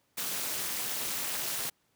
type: noise with amplitude modulation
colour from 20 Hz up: white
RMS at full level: -30 dBFS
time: 0.17-1.7 s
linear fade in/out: 10 ms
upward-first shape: sine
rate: 258 Hz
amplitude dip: 90%
effects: pink hiss -72 dBFS RMS until 1.95 s + high-pass 100 Hz 12 dB/octave